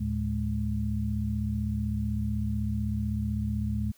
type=tone cluster; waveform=sine; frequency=74.8 / 110.7 / 210.1 Hz; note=D2 / A2 / G#3; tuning=+32 / +11 / +20 cents; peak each=-31 dBFS; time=0-3.92 s; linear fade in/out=10 ms; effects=white hiss -62 dBFS RMS until 3.97 s